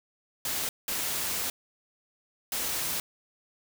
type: noise bursts at uneven times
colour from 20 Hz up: white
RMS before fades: -31 dBFS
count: 3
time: 0.45-0.69 / 0.88-1.5 / 2.52-3 s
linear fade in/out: 2 ms
effects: none